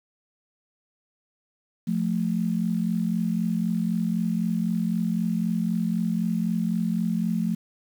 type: tone pair together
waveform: sine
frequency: 176.1 / 220 Hz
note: F3 / A3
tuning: +15 / 0 cents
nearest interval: major third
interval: 385 cents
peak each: -25 dBFS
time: 1.87-7.55 s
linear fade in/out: 10 ms
effects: 8-bit